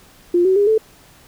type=tone with pitch steps; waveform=sine; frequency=350 / 377.3 / 406.7 / 438.4 Hz; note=F4 / F#4 / G#4 / A4; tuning=+4 / +34 / -36 / -6 cents; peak=-11 dBFS; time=0.34-0.78 s; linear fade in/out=5 ms; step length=110 ms; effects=pink hiss -48 dBFS RMS until 1.27 s